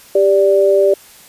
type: tone pair together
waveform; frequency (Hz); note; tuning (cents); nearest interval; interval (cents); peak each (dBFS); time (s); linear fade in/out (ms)
sine; 394.8 / 584.9; G4 / D5; +12 / -7; perfect fifth; 681; -11; 0.15-0.94; 5
effects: white hiss -42 dBFS RMS until 1.28 s + resampled to 32000 Hz